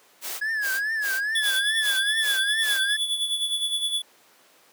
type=noise bursts; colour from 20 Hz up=white; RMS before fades=-32 dBFS; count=7; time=0.21-2.81 s; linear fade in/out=50 ms; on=200 ms; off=200 ms
type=tone with vibrato; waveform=triangle; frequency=1671 Hz; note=G#6; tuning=10 cents sharp; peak=-22 dBFS; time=0.41-2.97 s; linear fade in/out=10 ms; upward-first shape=triangle; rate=2.4 Hz; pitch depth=150 cents each way
type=tone with tremolo; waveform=square; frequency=3435 Hz; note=A7; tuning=42 cents flat; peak=-22 dBFS; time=1.35-4.02 s; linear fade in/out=5 ms; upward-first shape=sine; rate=9.7 Hz; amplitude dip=60%
effects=pink hiss -56 dBFS RMS until 4.72 s + high-pass 400 Hz 12 dB/octave